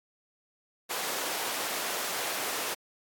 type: high-pass noise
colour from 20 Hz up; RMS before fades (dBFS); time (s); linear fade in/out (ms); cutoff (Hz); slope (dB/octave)
pink; -33; 0.89-2.75; 20; 500; 12
effects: AAC 64 kbps